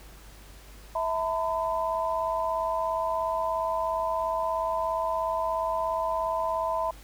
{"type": "tone cluster", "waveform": "sine", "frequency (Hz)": [652, 909, 1006], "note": ["E5", "A#5", "B5"], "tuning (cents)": [-19, -44, 32], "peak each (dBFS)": [-29, -32, -29], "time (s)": [0.95, 6.91], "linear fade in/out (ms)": 5, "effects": ["added 50 Hz sine -47 dBFS peak until 7.03 s", "pink hiss -52 dBFS RMS until 7.03 s"]}